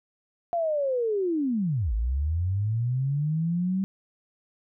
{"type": "linear two-way sweep", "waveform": "sine", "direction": "down then up", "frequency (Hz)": [698.5, 51, 194.5], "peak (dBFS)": -23, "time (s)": [0.53, 3.84], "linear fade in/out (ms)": 0, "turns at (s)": 1.93, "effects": []}